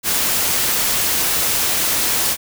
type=noise; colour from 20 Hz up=white; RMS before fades=-18 dBFS; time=0.03-2.37 s; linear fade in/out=50 ms; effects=none